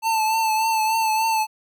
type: tone with vibrato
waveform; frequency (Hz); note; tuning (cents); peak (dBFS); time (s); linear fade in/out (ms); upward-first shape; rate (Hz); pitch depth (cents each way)
square; 884; A5; +8; -19; 0.02-1.47; 50; triangle; 3.4; 41
effects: none